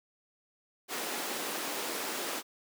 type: high-pass noise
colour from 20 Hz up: pink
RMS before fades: -36 dBFS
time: 0.88-2.43 s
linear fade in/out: 50 ms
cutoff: 270 Hz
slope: 24 dB/octave
effects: none